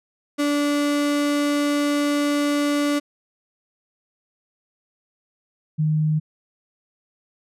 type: tone pair in turn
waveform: 35% pulse / sine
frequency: 290.2 / 154.48 Hz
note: D4 / D#3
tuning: -21 / -12 cents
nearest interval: major seventh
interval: 1091 cents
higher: first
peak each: -17 dBFS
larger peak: neither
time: 0.38-3 / 5.78-6.2 s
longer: first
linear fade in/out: 20 ms
effects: low-pass 11000 Hz 12 dB/octave